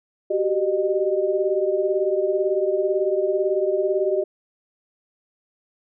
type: tone cluster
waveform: sine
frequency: 374.6 / 392.6 / 611 Hz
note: F#4 / G4 / D#5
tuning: +21 / +3 / -32 cents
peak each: -23 dBFS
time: 0.3-4.24 s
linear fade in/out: 10 ms
effects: none